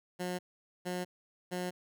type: tone bursts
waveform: 15% pulse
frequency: 180 Hz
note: F#3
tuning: 47 cents flat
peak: -28 dBFS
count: 3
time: 0.19-1.71 s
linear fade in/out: 20 ms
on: 200 ms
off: 460 ms
effects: none